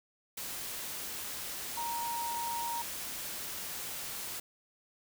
sine tone in noise, 937 Hz, A#5, 9 cents sharp, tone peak -34 dBFS, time 1.77-2.82 s, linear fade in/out 5 ms, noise white, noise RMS -40 dBFS, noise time 0.37-4.4 s, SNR +3 dB, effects none

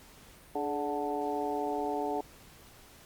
harmonic tone with a mistuned harmonic, 146.83 Hz, D3, in tune, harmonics 2 / 3 / 4 / 5 / 6, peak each -37 / -35 / -40 / -35 / -37 dBFS, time 0.55-2.21 s, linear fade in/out 5 ms, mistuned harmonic 3, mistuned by -60 cents, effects pink hiss -55 dBFS RMS until 3.05 s + Opus 48 kbps

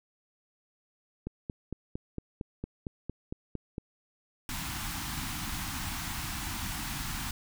click train, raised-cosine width 3 ms, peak -22 dBFS, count 12, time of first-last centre 1.27-3.781 s, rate 4.38 Hz
pink band-stop noise, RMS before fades -36 dBFS, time 4.49-7.31 s, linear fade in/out 2 ms, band 310 to 760 Hz, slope 48 dB/octave
effects none

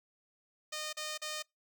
5% pulse tone bursts, 613 Hz, D#5, 26 cents flat, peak -26 dBFS, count 3, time 0.72-1.426 s, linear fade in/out 10 ms, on 210 ms, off 38 ms, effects noise-tail reverb RT60 0.2 s tail -26 dB re dry

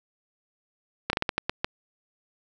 slowing click train, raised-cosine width 0.3 ms, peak -8 dBFS, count 8, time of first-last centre 1.1-1.645 s, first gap 31 ms, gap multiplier 1.3, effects none

